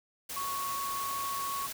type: tone in noise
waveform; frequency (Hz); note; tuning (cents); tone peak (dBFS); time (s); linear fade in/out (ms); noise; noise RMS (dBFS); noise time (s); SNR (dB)
sine; 1108.7; C#6; 0; -33; 0.36-1.67; 10; white; -39; 0.29-1.73; +3
effects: none